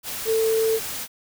sine tone in noise, 445.4 Hz, A4, 21 cents sharp, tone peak -18 dBFS, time 0.25-0.8 s, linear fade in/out 50 ms, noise white, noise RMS -31 dBFS, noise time 0.03-1.08 s, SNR +10 dB, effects none

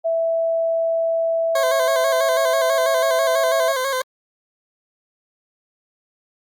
sine tone, 659.3 Hz, E5, in tune, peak -17 dBFS, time 0.04-3.73 s, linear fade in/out 20 ms
20% pulse tone with vibrato, 529 Hz, C5, 19 cents sharp, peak -15 dBFS, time 1.55-4.02 s, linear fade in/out 5 ms, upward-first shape square, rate 6.1 Hz, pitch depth 54 cents each way
effects Opus 48 kbps

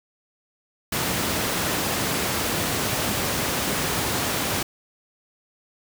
pink high-pass noise, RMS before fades -25 dBFS, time 0.92-4.63 s, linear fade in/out 5 ms, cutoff 100 Hz, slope 12 dB/octave, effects none

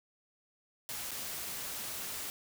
white noise with dropouts, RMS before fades -40 dBFS, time 0.89-2.3 s, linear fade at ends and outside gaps 0 ms, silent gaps 1.109-1.115 s, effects none

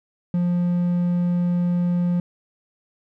triangle tone, 175.8 Hz, F3, 12 cents sharp, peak -16 dBFS, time 0.34-2.2 s, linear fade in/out 2 ms, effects none

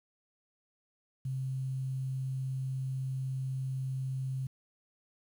sine tone with quantisation, 131.9 Hz, C3, 14 cents sharp, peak -32 dBFS, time 1.25-4.47 s, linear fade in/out 5 ms, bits 10, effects none

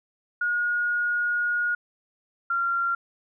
sine tone pair in turn, 1440 / 1380.3 Hz, F#6 / F6, -47 / -21 cents, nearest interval minor second, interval 74 cents, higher first, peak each -22 dBFS, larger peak neither, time 0.41-1.75 / 2.5-2.95 s, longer first, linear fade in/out 5 ms, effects none

